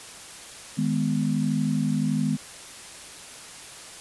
sine chord, G# minor, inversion second, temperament just, 155.74 / 207.7 / 249.2 Hz, D#3 / G#3 / B3, +2 / 0 / +16 cents, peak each -26 dBFS, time 0.77-2.37 s, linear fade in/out 20 ms, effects white hiss -42 dBFS RMS until 4 s + resampled to 24000 Hz

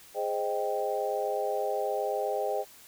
sine chord, Ab major seventh, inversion none, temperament equal, 415.3 / 523.3 / 622.3 / 784 Hz, Ab4 / C5 / Eb5 / G5, 0 / 0 / 0 / 0 cents, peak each -33 dBFS, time 0.14-2.65 s, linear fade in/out 50 ms, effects white hiss -53 dBFS RMS until 2.87 s

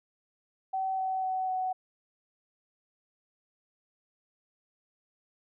sine tone with pitch steps, 763 / 757.3 / 751.6 / 746 Hz, G5 / F#5 / F#5 / F#5, -47 / +40 / +27 / +14 cents, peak -28 dBFS, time 0.73-1.73 s, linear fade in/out 10 ms, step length 250 ms, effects none

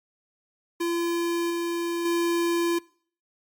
square tone with level steps, 341 Hz, F4, 41 cents flat, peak -25 / -27 / -23 dBFS, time 0.8-2.79 s, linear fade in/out 10 ms, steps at 1.5 / 2.05 s, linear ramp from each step 5 ms, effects noise-tail reverb RT60 0.5 s tail -23 dB re dry + Opus 48 kbps

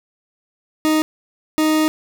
40% pulse tone bursts at uneven times, 311.1 Hz, D#4, in tune, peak -13 dBFS, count 2, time 0.85-1.02 / 1.58-1.88 s, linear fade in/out 0 ms, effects none

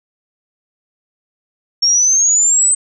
sine exponential sweep, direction up, 5480 to 8200 Hz, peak -9 dBFS, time 1.82-2.75 s, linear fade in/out 10 ms, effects none

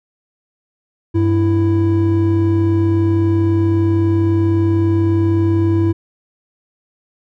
triangle tone pair together, 98.15 / 330.7 Hz, G2 / E4, +3 / +6 cents, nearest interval octave + major sixth, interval 2103 cents, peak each -12 dBFS, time 1.14-5.93 s, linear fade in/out 20 ms, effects tanh soft clip ceiling -2 dBFS

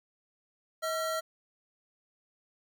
square tone pair together, 639 / 1357.9 Hz, D#5 / F6, +46 / -49 cents, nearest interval octave + minor second, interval 1305 cents, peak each -33 / -35 dBFS, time 0.82-1.21 s, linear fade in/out 20 ms, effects none

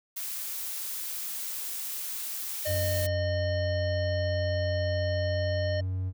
blue noise, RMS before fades -35 dBFS, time 0.16-3.07 s, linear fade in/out 10 ms
harmonic tone, 610 Hz, D#5, 34 cents flat, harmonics 1 / 3 / 5 / 7 / 9, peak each -29 / -39 / -45 / -44 / -47 dBFS, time 2.65-5.81 s, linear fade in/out 10 ms
triangle tone with pitch glide, 91.9 to 92.97 Hz, F#2 to F#2, -11 to +9 cents, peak -26 dBFS, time 2.66-6.13 s, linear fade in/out 50 ms, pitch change +20 cents, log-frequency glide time 5.01-5.77 s
effects none

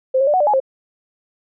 sine tone with pitch steps, 522 / 543 / 593 / 740 / 591 / 840 / 532 Hz, C5 / C#5 / D5 / F#5 / D5 / G#5 / C5, -4 / -36 / +17 / 0 / +11 / +19 / +29 cents, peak -12 dBFS, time 0.14-0.602 s, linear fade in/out 10 ms, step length 66 ms, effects none

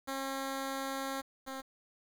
10% pulse tone pair in turn, 270 / 266.4 Hz, C#4 / C4, -45 / +31 cents, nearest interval unison, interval 24 cents, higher first, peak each -27 / -32 dBFS, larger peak first, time 0.07-1.22 / 1.46-1.62 s, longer first, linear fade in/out 20 ms, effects 9-bit

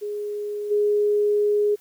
sine tone with level steps, 415.3 Hz, G#4, in tune, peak -26 / -17 dBFS, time 0.01-1.76 s, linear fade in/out 20 ms, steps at 0.7 s, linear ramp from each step 20 ms, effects white hiss -56 dBFS RMS until 1.8 s

